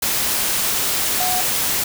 sine tone in noise, 730 Hz, F#5, 24 cents flat, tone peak -22 dBFS, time 1.2-1.41 s, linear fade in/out 5 ms, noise white, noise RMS -20 dBFS, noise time 0.02-1.84 s, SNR -5 dB, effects none

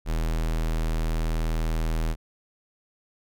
square tone, 40.22 Hz, E1, 42 cents flat, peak -24 dBFS, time 0.05-2.16 s, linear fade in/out 50 ms, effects none

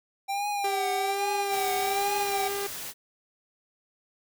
square tone with vibrato, 784 Hz, G5, in tune, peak -28 dBFS, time 0.28-2.49 s, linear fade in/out 20 ms, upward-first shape triangle, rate 1.2 Hz, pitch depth 100 cents each way
sawtooth tone with pitch glide, 397.6 to 400.6 Hz, G4 to G4, +25 to +38 cents, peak -26 dBFS, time 0.64-2.67 s, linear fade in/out 5 ms, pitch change +13 cents, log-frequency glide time 1.07-2.03 s
white noise, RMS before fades -37 dBFS, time 1.49-2.94 s, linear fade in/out 50 ms
effects none

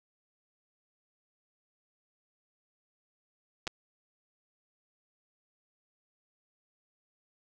clicks, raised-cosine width 0.2 ms, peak -17 dBFS, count 2, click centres 3.67 / 3.676 s, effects none

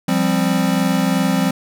square chord, F suspended second, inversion none, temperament equal with one note detuned, 174.61 / 197.59 / 261.6 Hz, F3 / G3 / C4, 0 / +14 / 0 cents, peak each -20 dBFS, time 0.08-1.51 s, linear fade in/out 5 ms, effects none

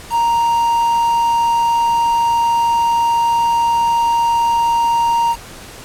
triangle tone with quantisation, 932.3 Hz, A#5, in tune, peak -10 dBFS, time 0.1-5.36 s, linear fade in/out 50 ms, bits 5, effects pink hiss -35 dBFS RMS until 5.84 s + low-pass 12000 Hz 12 dB/octave

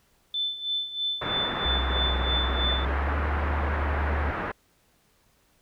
sine tone with tremolo, 3523 Hz, A7, 1 cent sharp, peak -24 dBFS, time 0.34-2.85 s, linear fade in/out 2 ms, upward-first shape sine, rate 3.1 Hz, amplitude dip 75%
white low-pass noise, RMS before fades -31 dBFS, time 1.21-4.52 s, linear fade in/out 10 ms, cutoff 1700 Hz, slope 24 dB/octave
sine tone with pitch glide, 64.7 to 73.47 Hz, C2 to D2, -19 to +1 cents, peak -25 dBFS, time 1.65-4.31 s, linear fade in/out 5 ms, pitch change +220 cents, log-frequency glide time 2.72-3.17 s
effects pink hiss -65 dBFS RMS until 5.61 s

